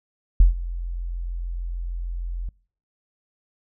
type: tone with ADSR envelope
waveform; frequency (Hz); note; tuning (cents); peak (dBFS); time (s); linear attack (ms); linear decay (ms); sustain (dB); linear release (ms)
sine; 43.25; F1; -16; -7; 0.4-2.49; 3; 130; -19; 3
effects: noise-tail reverb RT60 0.5 s tail -25 dB re dry